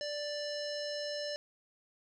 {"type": "tone with low-pass filter", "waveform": "square", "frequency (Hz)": 587.3, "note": "D5", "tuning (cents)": 0, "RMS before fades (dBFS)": -38, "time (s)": [0.01, 1.36], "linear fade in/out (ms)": 0, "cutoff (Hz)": 5200, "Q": 5.5, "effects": []}